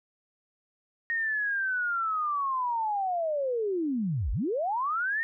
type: linear two-way sweep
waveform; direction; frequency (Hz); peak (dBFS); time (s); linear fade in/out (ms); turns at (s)
sine; down then up; 1864.7 to 41.75 to 1864.7; -26; 1.1-5.23; 0; 4.32
effects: none